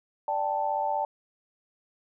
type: chord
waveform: sine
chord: D suspended fourth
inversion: none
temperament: equal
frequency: 587.3 / 784 / 880 Hz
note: D5 / G5 / A5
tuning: 0 / 0 / 0 cents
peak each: -32 / -30 / -28 dBFS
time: 0.28-1.05 s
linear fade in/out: 2 ms
effects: none